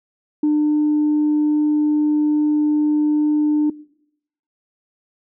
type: tone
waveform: sine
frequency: 300.2 Hz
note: D4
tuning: 38 cents sharp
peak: -12 dBFS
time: 0.43-3.7 s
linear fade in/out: 5 ms
effects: noise-tail reverb RT60 0.8 s tail -23 dB re dry + tanh soft clip ceiling -11 dBFS